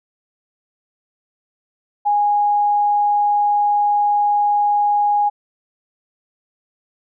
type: tone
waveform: sine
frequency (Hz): 825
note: G#5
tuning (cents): -12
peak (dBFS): -13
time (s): 2.05-5.3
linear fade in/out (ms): 20
effects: none